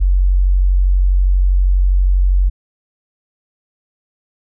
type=tone; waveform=sine; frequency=46.21 Hz; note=F#1; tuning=1 cent flat; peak=-9 dBFS; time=0-2.5 s; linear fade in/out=20 ms; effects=none